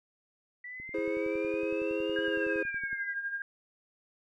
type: exponential two-way sweep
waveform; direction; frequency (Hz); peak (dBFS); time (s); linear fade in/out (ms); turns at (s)
sine; up then down; 1956 to 2927 to 1956; -40; 0.64-3.14; 5; 2.24
type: click train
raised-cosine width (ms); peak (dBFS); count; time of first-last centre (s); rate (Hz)
3; -38; 24; 0.8-2.93; 10.8
type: chord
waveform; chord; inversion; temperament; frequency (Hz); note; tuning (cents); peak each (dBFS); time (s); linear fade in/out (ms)
triangle; E augmented; none; equal with one note detuned; 328.7 / 415.3 / 523.3; E4 / G#4 / B#4; -5 / 0 / 0; -32; 0.94-2.63; 5
type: tone with tremolo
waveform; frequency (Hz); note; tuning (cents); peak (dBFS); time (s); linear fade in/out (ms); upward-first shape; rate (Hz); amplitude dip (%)
sine; 1613; G6; +49; -30; 2.16-3.42; 2; sine; 12; 60
effects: none